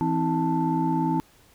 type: tone cluster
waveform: sine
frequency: 164.7 / 261.9 / 321.8 / 883 Hz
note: E3 / C4 / E4 / A5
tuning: -1 / +2 / -42 / +6 cents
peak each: -26 dBFS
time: 0.01-1.2 s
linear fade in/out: 0 ms
effects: tanh soft clip ceiling -13 dBFS + pink hiss -57 dBFS RMS until 1.54 s